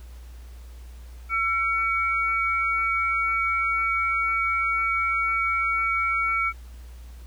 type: tone pair together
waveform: sine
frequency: 1347 / 2251 Hz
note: E6 / C#7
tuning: +37 / +26 cents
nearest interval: major sixth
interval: 889 cents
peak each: -24 dBFS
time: 1.29-6.53 s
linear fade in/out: 50 ms
effects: added 60 Hz sine -39 dBFS peak until 7.26 s + pink hiss -55 dBFS RMS until 7.26 s